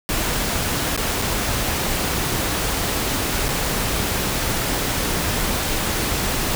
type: noise with dropouts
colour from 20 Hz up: pink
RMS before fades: -22 dBFS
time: 0.09-6.55 s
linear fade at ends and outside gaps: 0 ms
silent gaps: 0.964-0.976 / 1.217-1.221 / 3.484-3.489 s
effects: none